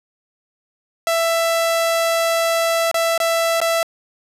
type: tone with dropouts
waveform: sawtooth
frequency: 664 Hz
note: E5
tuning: 12 cents sharp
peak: -12 dBFS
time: 1.07-3.83 s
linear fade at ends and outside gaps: 1 ms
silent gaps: 2.914-2.943 / 3.178-3.201 / 3.603-3.615 s
effects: resampled to 32000 Hz + 7-bit